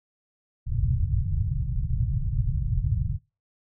white low-pass noise, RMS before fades -25 dBFS, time 0.66-3.19 s, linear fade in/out 50 ms, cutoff 140 Hz, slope 48 dB/octave, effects noise-tail reverb RT60 0.3 s tail -25 dB re dry

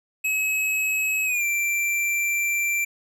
square tone with pitch glide, 2566 to 2353 Hz, E7 to D7, -47 to +3 cents, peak -22 dBFS, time 0.24-2.85 s, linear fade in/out 10 ms, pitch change -150 cents, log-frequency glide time 1.25-1.44 s, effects none

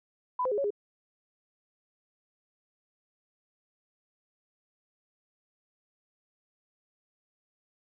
sine tone with pitch steps, 999 / 514 / 414.7 / 557 / 411 Hz, B5 / C5 / G#4 / C#5 / G#4, +20 / -31 / -3 / +8 / -18 cents, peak -26 dBFS, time 0.39-0.705 s, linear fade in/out 5 ms, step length 63 ms, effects none

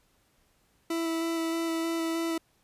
40% pulse tone with vibrato, 329.6 Hz, E4, in tune, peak -27 dBFS, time 0.9-2.38 s, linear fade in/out 5 ms, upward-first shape square, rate 3.2 Hz, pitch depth 10 cents each way, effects pink hiss -68 dBFS RMS until 2.63 s + resampled to 32000 Hz

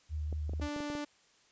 sine tone with vibrato, 76.2 Hz, D#2, 36 cents flat, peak -33 dBFS, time 0.09-0.69 s, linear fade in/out 50 ms, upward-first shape sine, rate 4.9 Hz, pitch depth 19 cents each way
clicks, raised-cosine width 2 ms, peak -30 dBFS, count 8, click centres 0.327 / 0.495 / 0.535 / 0.598 / 0.763 / 0.804 / 0.901 / 0.952 s
sawtooth tone, 293.7 Hz, D4, in tune, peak -32 dBFS, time 0.61-1.05 s, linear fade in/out 10 ms
effects white hiss -66 dBFS RMS until 1.51 s + resampled to 16000 Hz

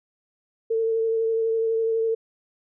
sine tone with vibrato, 450 Hz, A4, 39 cents sharp, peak -20 dBFS, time 0.7-2.15 s, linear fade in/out 10 ms, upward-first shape sine, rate 12 Hz, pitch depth 17 cents each way, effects none

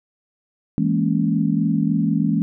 sine chord, A# half-diminished seventh, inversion second, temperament equal with one note detuned, 164.81 / 207.7 / 231.5 / 277.2 Hz, E3 / G#3 / A#3 / C#4, 0 / 0 / -12 / 0 cents, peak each -21 / -21 / -23 / -23 dBFS, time 0.78-2.42 s, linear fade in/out 0 ms, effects none

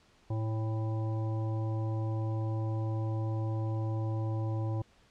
harmonic tone with a mistuned harmonic, 110 Hz, A2, in tune, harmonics 1 / 3 / 5 / 7 / 9, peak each -30 / -40 / -44 / -47 / -49 dBFS, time 0.3-4.82 s, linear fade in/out 5 ms, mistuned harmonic 7, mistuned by +35 cents, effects pink hiss -64 dBFS RMS until 5.1 s + low-pass 6000 Hz 12 dB/octave

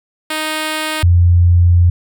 5% pulse / sine tone pair in turn, 311.1 / 87.3 Hz, D#4 / F2, 0 / 0 cents, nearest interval octave + minor seventh, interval 2200 cents, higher first, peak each -6 dBFS, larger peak neither, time 0.3-1.03 / 1.03-1.9 s, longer second, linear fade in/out 5 ms, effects none

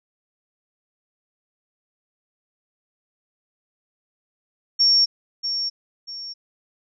sine tone with echo, 5500 Hz, F8, 27 cents flat, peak -13 dBFS, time 4.79-5.06 s, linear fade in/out 20 ms, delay 640 ms, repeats 2, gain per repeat -9 dB, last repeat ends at 6.34 s, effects none

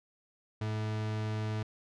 40% pulse tone, 108 Hz, A2, 32 cents flat, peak -31 dBFS, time 0.61-1.63 s, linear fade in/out 5 ms, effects low-pass 5000 Hz 12 dB/octave

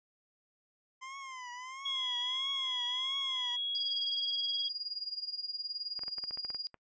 25% pulse tone with vibrato, 1034 Hz, C6, 21 cents flat, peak -39 dBFS, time 1.01-3.57 s, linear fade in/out 20 ms, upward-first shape triangle, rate 1.5 Hz, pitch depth 120 cents each way
sine tone with pitch glide, 3322 to 3293 Hz, G#7 to G#7, 0 to -15 cents, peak -32 dBFS, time 1.85-4.69 s, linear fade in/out 10 ms, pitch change -15 cents, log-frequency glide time 3.7-3.95 s
sine tone with tremolo, 4849 Hz, D#8, 45 cents flat, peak -33 dBFS, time 3.75-6.67 s, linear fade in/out 0 ms, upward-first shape sine, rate 19 Hz, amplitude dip 80%
clicks, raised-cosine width 0.5 ms, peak -34 dBFS, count 11, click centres 5.992 / 6.035 / 6.081 / 6.183 / 6.239 / 6.309 / 6.374 / 6.449 / 6.503 / 6.547 / 6.743 s
effects noise-tail reverb RT60 0.1 s tail -25 dB re dry + resampled to 16000 Hz

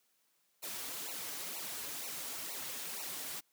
white noise with flanger, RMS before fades -42 dBFS, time 0.62-3.41 s, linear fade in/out 20 ms, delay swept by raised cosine 0.59 to 5.79 ms, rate 2.1 Hz, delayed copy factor -0.95, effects white hiss -75 dBFS RMS until 3.52 s + high-pass 150 Hz 12 dB/octave

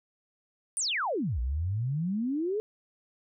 sine exponential two-way sweep, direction down then up, 9870 to 57.6 to 443.3 Hz, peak -27 dBFS, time 0.77-2.6 s, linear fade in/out 0 ms, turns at 1.4 s, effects none

